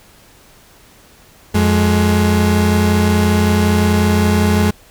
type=tone pair together; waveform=35% pulse; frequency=89.2 / 210.3 Hz; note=F2 / G#3; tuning=+37 / +22 cents; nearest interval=octave + minor third; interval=1485 cents; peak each=-12 dBFS; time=1.54-4.71 s; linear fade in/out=10 ms; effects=pink hiss -46 dBFS RMS until 4.9 s